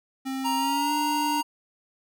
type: tone with pitch glide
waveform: square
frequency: 265.7 to 294.8 Hz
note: C4 to D4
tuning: +27 to +7 cents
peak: -29 dBFS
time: 0.25-1.42 s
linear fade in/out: 20 ms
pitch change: +180 cents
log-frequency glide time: 0.56-0.93 s
type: tone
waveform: square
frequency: 936 Hz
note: A#5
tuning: 7 cents sharp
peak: -25 dBFS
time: 0.44-1.43 s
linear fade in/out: 20 ms
effects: none